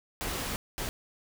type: noise bursts at uneven times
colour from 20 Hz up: pink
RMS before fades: -34 dBFS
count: 2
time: 0.21-0.56 / 0.78-0.89 s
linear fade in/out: 0 ms
effects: none